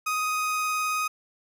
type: tone with vibrato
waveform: 30% pulse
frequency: 1251 Hz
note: D#6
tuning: 9 cents sharp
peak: -22 dBFS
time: 0.06-1.08 s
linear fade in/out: 10 ms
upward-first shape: triangle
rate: 19 Hz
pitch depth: 11 cents each way
effects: none